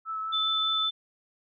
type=tone with vibrato; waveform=sine; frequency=1306 Hz; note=E6; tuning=17 cents flat; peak=-30 dBFS; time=0.05-0.9 s; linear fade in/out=50 ms; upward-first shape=triangle; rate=5 Hz; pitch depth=16 cents each way
type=tone; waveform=sine; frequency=3520 Hz; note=A7; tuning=in tune; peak=-25 dBFS; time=0.32-0.91 s; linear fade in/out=20 ms
effects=none